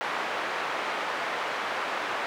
pink band-pass noise, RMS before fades -31 dBFS, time 0.01-2.26 s, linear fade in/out 0 ms, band 680 to 2100 Hz, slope 12 dB/octave, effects none

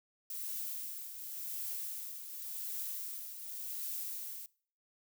violet noise with tremolo, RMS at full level -39 dBFS, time 0.3-4.46 s, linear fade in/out 2 ms, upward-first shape triangle, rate 0.9 Hz, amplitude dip 60%, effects noise-tail reverb RT60 0.5 s tail -23 dB re dry

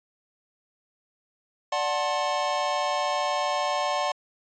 square chord, D dominant seventh, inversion none, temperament equal with one note detuned, 587.3 / 740 / 880 / 1064.8 Hz, D5 / F#5 / A5 / C6, 0 / 0 / 0 / +30 cents, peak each -30 / -30 / -33 / -30 dBFS, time 1.72-4.12 s, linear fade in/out 5 ms, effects resampled to 16000 Hz

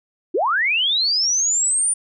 sine linear sweep, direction up, 293.7 to 9397 Hz, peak -16 dBFS, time 0.34-1.94 s, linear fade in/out 10 ms, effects none

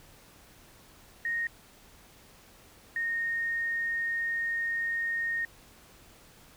sine tone pair in turn, 1860 / 1849.8 Hz, A#6 / A#6, -4 / -14 cents, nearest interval unison, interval 10 cents, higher first, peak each -28 dBFS, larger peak neither, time 1.25-1.47 / 2.96-5.45 s, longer second, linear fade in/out 2 ms, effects pink hiss -56 dBFS RMS until 6.56 s

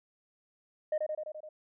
sine tone with echo, 615 Hz, D#5, 20 cents flat, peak -25 dBFS, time 0.92-0.98 s, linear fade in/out 5 ms, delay 85 ms, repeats 6, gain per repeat -3 dB, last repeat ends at 1.49 s, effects tanh soft clip ceiling -25 dBFS

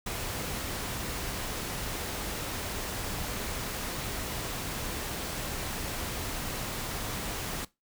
pink noise, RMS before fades -35 dBFS, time 0.06-7.65 s, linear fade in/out 5 ms, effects noise-tail reverb RT60 0.2 s tail -19 dB re dry

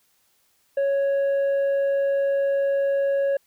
sine tone with tanh clipping, 554.4 Hz, C#5, in tune, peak -20 dBFS, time 0.77-3.37 s, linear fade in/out 5 ms, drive 4 dB, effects white hiss -65 dBFS RMS until 3.46 s

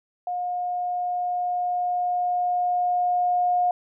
sine tone with level ramp, 716 Hz, F5, 43 cents sharp, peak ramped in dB -25 to -18 dBFS, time 0.27-3.71 s, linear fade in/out 2 ms, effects none

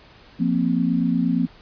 sine chord, F suspended fourth, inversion none, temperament equal, 174.61 / 233.1 / 261.6 Hz, F3 / Bb3 / C4, 0 / 0 / 0 cents, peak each -22 dBFS, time 0.39-1.47 s, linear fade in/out 20 ms, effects pink hiss -49 dBFS RMS until 1.61 s + resampled to 11025 Hz

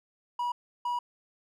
triangle tone bursts at uneven times, 969 Hz, B5, 33 cents flat, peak -26 dBFS, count 2, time 0.39-0.52 / 0.85-0.99 s, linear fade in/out 5 ms, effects none

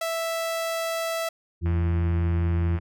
sawtooth tone, 659.3 Hz, E5, in tune, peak -22 dBFS, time 0.01-1.29 s, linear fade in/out 5 ms
harmonic tone, 85.1 Hz, F2, 44 cents flat, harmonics 1 / 2 / 4, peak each -21 / -30 / -34 dBFS, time 1.61-2.8 s, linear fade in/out 50 ms
click train, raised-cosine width 0.5 ms, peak -25 dBFS, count 125, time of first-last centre 1.66-2.787 s, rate 110 Hz
effects none

